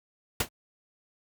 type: noise with exponential decay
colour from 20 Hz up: pink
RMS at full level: -20 dBFS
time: 0.4-0.49 s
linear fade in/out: 5 ms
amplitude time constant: 19 ms
effects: high-pass 60 Hz 12 dB/octave